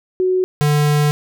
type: tone pair in turn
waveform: sine / square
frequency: 370 / 148.03 Hz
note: F#4 / D3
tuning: 0 / +14 cents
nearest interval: octave + major third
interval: 1586 cents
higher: first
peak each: -13 dBFS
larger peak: neither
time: 0.2-0.44 / 0.61-1.11 s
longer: second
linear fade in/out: 0 ms
effects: none